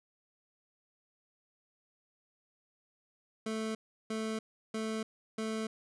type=tone bursts; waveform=25% pulse; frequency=220 Hz; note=A3; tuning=in tune; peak=-30 dBFS; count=4; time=3.46-5.67 s; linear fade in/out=5 ms; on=290 ms; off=350 ms; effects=resampled to 24000 Hz